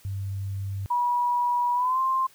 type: tone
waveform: sine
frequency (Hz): 98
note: G2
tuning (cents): 0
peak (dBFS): -28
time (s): 0.05-0.86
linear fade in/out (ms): 0
type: tone with pitch glide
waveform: sine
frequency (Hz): 970 to 1051.7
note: B5 to C6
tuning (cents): -31 to +9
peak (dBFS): -21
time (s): 0.9-2.27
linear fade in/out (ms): 10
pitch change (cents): +140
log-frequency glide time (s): 1.74-2
effects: white hiss -56 dBFS RMS until 2.34 s